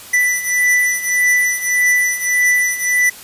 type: beating tone pair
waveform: square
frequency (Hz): 1980 / 1981.7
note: B6 / B6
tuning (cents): +4 / +5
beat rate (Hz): 1.7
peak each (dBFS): -19 / -15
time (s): 0.13-3.1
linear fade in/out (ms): 10
effects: white hiss -36 dBFS RMS until 3.23 s + resampled to 32000 Hz